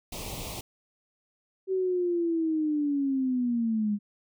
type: band-stop noise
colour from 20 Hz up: pink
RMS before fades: -37 dBFS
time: 0.12-0.61 s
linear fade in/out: 5 ms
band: 1100 to 2200 Hz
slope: 48 dB/octave
type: linear sweep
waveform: sine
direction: down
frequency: 383 to 202.4 Hz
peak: -24 dBFS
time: 1.67-3.99 s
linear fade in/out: 50 ms
effects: none